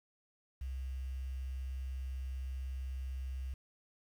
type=tone with quantisation; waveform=sine; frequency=65.41 Hz; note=C2; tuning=in tune; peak=-37 dBFS; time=0.61-3.54 s; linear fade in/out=5 ms; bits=10; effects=none

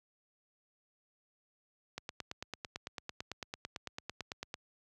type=click train; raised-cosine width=0.2 ms; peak=-22 dBFS; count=24; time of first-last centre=1.98-4.541 s; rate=8.98 Hz; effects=high-pass 60 Hz 12 dB/octave

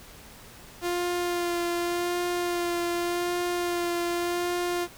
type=tone with vibrato; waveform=sawtooth; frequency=349.2 Hz; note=F4; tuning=in tune; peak=-22 dBFS; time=0.81-4.88 s; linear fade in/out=50 ms; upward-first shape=sine; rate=0.86 Hz; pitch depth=17 cents each way; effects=pink hiss -48 dBFS RMS until 4.97 s

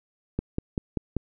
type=click train; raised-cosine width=3 ms; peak=-13 dBFS; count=5; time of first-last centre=0.39-1.167 s; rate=5.15 Hz; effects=none

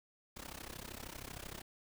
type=noise with amplitude modulation; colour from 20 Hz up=pink; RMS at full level=-44 dBFS; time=0.36-1.62 s; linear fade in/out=10 ms; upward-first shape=sine; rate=32.9 Hz; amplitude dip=90%; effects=none

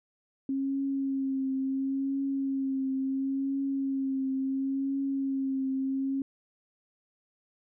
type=tone with vibrato; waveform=sine; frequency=270 Hz; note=C#4; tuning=45 cents flat; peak=-27 dBFS; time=0.49-6.22 s; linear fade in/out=2 ms; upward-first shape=triangle; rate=0.72 Hz; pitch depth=30 cents each way; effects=none

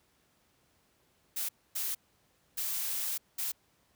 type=noise bursts at uneven times; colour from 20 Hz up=blue; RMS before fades=-34 dBFS; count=4; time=1.36-1.49 / 1.75-1.95 / 2.57-3.18 / 3.38-3.52 s; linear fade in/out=10 ms; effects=pink hiss -70 dBFS RMS until 3.95 s + high-pass 60 Hz 12 dB/octave

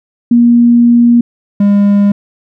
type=tone pair in turn; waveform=sine / triangle; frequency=237.7 / 202.4 Hz; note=A#3 / G#3; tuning=+34 / -44 cents; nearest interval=minor third; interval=278 cents; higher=first; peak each=-3 dBFS; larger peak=neither; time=0.31-1.21 / 1.6-2.12 s; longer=first; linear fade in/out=5 ms; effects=none

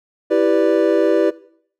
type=chord; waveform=triangle; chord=E minor seventh; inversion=none; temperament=equal; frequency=329.6 / 392 / 493.9 / 587.3 Hz; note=E4 / G4 / B4 / D5; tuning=0 / 0 / 0 / 0 cents; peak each=-16 dBFS; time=0.3-1.31 s; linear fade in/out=20 ms; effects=noise-tail reverb RT60 0.6 s tail -19 dB re dry

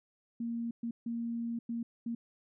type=tone bursts at uneven times; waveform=sine; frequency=233.1 Hz; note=A#3; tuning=in tune; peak=-33 dBFS; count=5; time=0.4-0.71 / 0.83-0.91 / 1.06-1.59 / 1.69-1.83 / 2.06-2.15 s; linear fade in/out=5 ms; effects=none

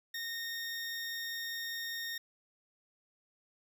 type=tone; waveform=20% pulse; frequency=1845 Hz; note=A#6; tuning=18 cents flat; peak=-32 dBFS; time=0.14-2.18 s; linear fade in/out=5 ms; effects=none

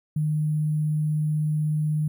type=tone with sample-and-hold; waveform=sine; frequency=152.7 Hz; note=D#3; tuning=32 cents flat; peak=-21 dBFS; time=0.16-2.08 s; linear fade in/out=5 ms; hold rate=11025 Hz; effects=none

